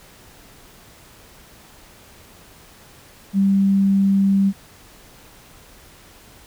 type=tone; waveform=sine; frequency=196 Hz; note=G3; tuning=in tune; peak=-13 dBFS; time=3.33-4.53 s; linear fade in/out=50 ms; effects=pink hiss -47 dBFS RMS until 6.46 s